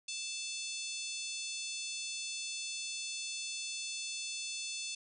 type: harmonic tone with a mistuned harmonic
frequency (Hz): 880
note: A5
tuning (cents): 0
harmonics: 3 / 4 / 5 / 6 / 7 / 8 / 9 / 10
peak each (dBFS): -44 / -45 / -45 / -49 / -45 / -48 / -52 / -49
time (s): 0.08-4.95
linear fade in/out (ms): 5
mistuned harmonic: 6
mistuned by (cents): -33
effects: none